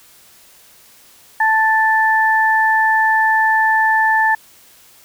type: tone pair together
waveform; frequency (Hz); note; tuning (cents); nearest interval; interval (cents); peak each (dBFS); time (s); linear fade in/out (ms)
sine; 880 / 1760; A5 / A6; 0 / 0; octave; 1200; -14; 1.4-4.35; 5
effects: white hiss -47 dBFS RMS until 5.04 s